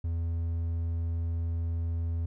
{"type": "tone", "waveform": "triangle", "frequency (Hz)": 83.5, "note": "E2", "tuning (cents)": 23, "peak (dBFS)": -26, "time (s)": [0.04, 2.26], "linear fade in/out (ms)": 5, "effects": []}